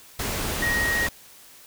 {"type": "tone in noise", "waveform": "sine", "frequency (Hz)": 1884, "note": "A#6", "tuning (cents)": 18, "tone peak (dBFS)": -22, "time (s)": [0.62, 1.07], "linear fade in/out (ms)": 5, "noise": "pink", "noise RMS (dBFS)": -28, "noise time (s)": [0.19, 1.09], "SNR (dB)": 3, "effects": ["white hiss -49 dBFS RMS until 1.66 s"]}